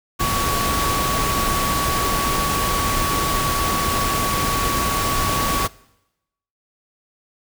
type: tone in noise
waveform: sine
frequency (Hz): 1127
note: C#6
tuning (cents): +28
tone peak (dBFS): -22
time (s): 0.19-5.68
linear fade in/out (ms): 20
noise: pink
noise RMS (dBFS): -22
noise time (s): 0.19-5.68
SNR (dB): -3
effects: noise-tail reverb RT60 0.9 s tail -22 dB re dry